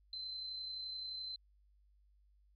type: tone with amplitude modulation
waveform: sine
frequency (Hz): 4074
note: C8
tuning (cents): -47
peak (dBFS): -40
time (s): 0.13-1.36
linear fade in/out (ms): 2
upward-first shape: sine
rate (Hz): 31.6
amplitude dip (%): 30
effects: added 50 Hz sine -66 dBFS peak until 2.55 s